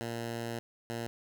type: tone pair in turn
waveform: 10% pulse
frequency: 116.54 / 116.54 Hz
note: A#2 / A#2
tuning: 0 / 0 cents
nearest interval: unison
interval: 0 cents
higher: neither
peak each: -27 dBFS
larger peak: neither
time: 0.01-0.59 / 0.9-1.07 s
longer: first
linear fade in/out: 0 ms
effects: none